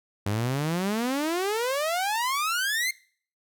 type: exponential sweep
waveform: sawtooth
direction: up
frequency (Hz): 97.5 to 2141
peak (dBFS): -21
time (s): 0.26-2.91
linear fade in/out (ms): 5
effects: noise-tail reverb RT60 0.5 s tail -22 dB re dry